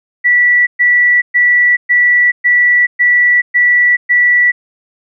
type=tone bursts; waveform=sine; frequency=1955 Hz; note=B6; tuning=18 cents flat; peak=-6 dBFS; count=8; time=0.24-4.52 s; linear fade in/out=20 ms; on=430 ms; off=120 ms; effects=none